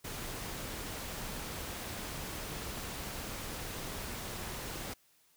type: noise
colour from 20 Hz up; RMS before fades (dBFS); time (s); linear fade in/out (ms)
pink; -41; 0.04-4.94; 10
effects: white hiss -68 dBFS RMS until 5.36 s